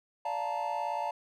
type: chord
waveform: triangle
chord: Bb major seventh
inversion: first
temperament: just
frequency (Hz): 582.7 / 699.2 / 874.1 / 932.3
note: D5 / F5 / A5 / Bb5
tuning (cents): -14 / +2 / -12 / 0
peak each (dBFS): -37 / -35 / -32 / -35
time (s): 0.25-1.11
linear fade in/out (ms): 5
effects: none